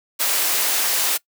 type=high-pass noise; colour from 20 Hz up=white; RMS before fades=-20 dBFS; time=0.19-1.18 s; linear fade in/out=20 ms; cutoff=430 Hz; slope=12 dB/octave; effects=noise-tail reverb RT60 0.1 s tail -22 dB re dry